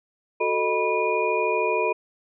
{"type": "tone cluster", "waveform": "sine", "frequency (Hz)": [369.9, 442.9, 617, 979, 2438], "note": ["F#4", "A4", "D#5", "B5", "D#7"], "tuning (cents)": [0, 11, -15, -15, -36], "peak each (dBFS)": [-28, -25, -28, -26, -28], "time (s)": [0.4, 1.93], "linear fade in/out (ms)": 10, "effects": []}